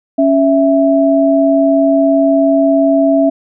sine tone pair together, 277.7 / 659.3 Hz, C#4 / E5, +3 / 0 cents, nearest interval octave + minor third, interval 1497 cents, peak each -10 dBFS, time 0.18-3.3 s, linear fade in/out 10 ms, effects none

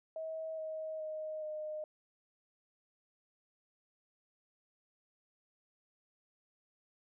sine tone with pitch steps, 640 / 631.2 / 622.5 / 613.9 Hz, D#5 / D#5 / D#5 / D#5, +49 / +25 / +1 / -23 cents, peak -38 dBFS, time 0.16-1.84 s, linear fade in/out 2 ms, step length 420 ms, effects none

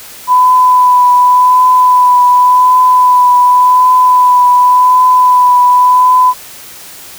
sine tone with vibrato, 998 Hz, B5, 18 cents sharp, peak -3 dBFS, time 0.27-6.34 s, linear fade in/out 50 ms, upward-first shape triangle, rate 0.89 Hz, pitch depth 19 cents each way, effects white hiss -31 dBFS RMS until 7.18 s

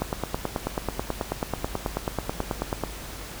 click train, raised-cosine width 1 ms, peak -11 dBFS, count 27, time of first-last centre 0.02-2.837 s, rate 9.23 Hz, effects added 50 Hz sine -40 dBFS peak until 3.4 s + pink hiss -39 dBFS RMS until 3.4 s

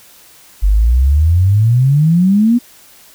sine exponential sweep, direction up, 46.8 to 246.9 Hz, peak -7 dBFS, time 0.62-2.59 s, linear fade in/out 20 ms, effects white hiss -43 dBFS RMS until 3.14 s

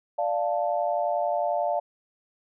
sine chord, D minor, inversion none, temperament equal, 587.3 / 698.5 / 880 Hz, D5 / F5 / A5, 0 / 0 / 0 cents, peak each -27 / -26 / -31 dBFS, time 0.18-1.8 s, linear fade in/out 10 ms, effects none

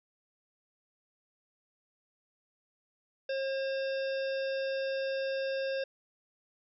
harmonic tone with a mistuned harmonic, 538 Hz, C5, 48 cents sharp, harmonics 1 / 3 / 5 / 7 / 9 / 10, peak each -31 / -41 / -45 / -48 / -50 / -51 dBFS, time 3.29-5.84 s, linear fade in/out 5 ms, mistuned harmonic 7, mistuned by -61 cents, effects none

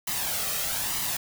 white noise with flanger, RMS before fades -29 dBFS, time 0.07-1.17 s, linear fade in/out 5 ms, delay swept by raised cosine 1 to 1.6 ms, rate 1.1 Hz, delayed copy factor +0.55, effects none

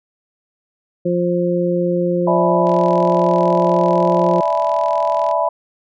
harmonic tone, 175.9 Hz, F3, 13 cents sharp, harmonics 1 / 2 / 3, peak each -19 / -19 / -19 dBFS, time 1.05-4.41 s, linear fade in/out 10 ms
sine chord, E dominant seventh, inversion third, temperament equal with one note detuned, 587.3 / 659.3 / 851 / 987.8 Hz, D5 / E5 / G#5 / B5, 0 / 0 / +42 / 0 cents, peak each -21 / -18 / -23 / -19 dBFS, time 2.27-5.49 s, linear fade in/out 5 ms
click train, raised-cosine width 0.2 ms, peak -19 dBFS, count 112, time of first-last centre 2.67-5.313 s, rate 42 Hz
effects none

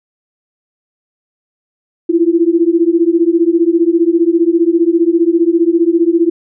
sine beating tone pair, 329.6 / 344.6 Hz, E4 / F4, 0 / -23 cents, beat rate 15 Hz, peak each -11 dBFS, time 2.09-6.3 s, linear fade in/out 10 ms, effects none

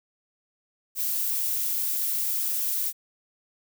violet noise, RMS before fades -27 dBFS, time 0.95-2.93 s, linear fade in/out 50 ms, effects none

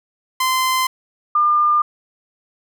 sawtooth / sine tone pair in turn, 1035 / 1202.4 Hz, C6 / D6, -19 / +40 cents, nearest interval minor third, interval 259 cents, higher second, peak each -12 dBFS, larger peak neither, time 0.4-0.87 / 1.35-1.82 s, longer neither, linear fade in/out 5 ms, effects none

